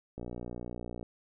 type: click train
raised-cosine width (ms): 2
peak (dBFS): -27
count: 52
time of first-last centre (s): 0.18-1.029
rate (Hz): 60.1
effects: none